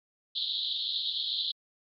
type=band-pass noise; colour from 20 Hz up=white; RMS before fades=-32 dBFS; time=0.35-1.52 s; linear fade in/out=10 ms; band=3300 to 4200 Hz; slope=96 dB/octave; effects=MP3 96 kbps